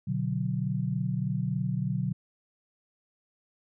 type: chord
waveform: sine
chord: B minor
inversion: none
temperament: equal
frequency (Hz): 123.47 / 146.83 / 185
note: B2 / D3 / F#3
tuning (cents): 0 / 0 / 0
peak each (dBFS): -31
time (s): 0.07-2.13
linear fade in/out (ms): 10
effects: none